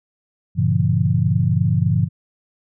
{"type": "chord", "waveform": "sine", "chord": "G diminished seventh", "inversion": "none", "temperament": "just", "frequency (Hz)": [98, 117.6, 141.12, 169.34], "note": ["G2", "Bb2", "Db3", "Fb3"], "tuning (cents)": [0, 16, 31, 47], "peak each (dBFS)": -20, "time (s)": [0.55, 2.09], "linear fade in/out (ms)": 50, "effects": []}